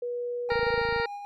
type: tone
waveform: sine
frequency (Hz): 484.7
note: B4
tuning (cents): -32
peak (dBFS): -29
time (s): 0.02-0.8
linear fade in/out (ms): 5
type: tone with tremolo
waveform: triangle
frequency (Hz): 814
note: G#5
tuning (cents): -35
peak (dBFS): -32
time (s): 0.49-1.25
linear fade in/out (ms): 0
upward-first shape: sine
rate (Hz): 6.6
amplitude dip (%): 35
type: harmonic tone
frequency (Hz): 466.2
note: A#4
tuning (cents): 0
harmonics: 1 / 2 / 3 / 4 / 5 / 6 / 8 / 9 / 10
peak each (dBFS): -28 / -33 / -33 / -33 / -38 / -46 / -45 / -43 / -44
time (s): 0.5-1.06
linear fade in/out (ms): 5
type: click train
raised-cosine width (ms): 5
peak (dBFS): -27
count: 14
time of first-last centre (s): 0.52-1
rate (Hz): 27.1
effects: none